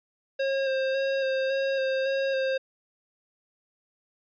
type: tone with vibrato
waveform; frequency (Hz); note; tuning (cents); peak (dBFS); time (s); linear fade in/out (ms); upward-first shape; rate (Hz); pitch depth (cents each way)
square; 536; C5; +42; -25; 0.39-2.58; 10; square; 1.8; 18
effects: resampled to 11025 Hz